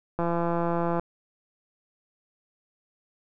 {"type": "click train", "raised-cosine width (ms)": 1, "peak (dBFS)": -14, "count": 138, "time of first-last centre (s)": [0.19, 0.996], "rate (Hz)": 170, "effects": []}